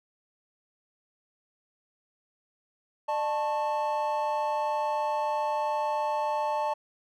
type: tone cluster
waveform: triangle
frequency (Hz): 602 / 879 / 1094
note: D5 / A5 / C#6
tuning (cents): +43 / -2 / -23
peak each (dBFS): -29 / -26 / -35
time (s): 3.08-6.74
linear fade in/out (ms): 10
effects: none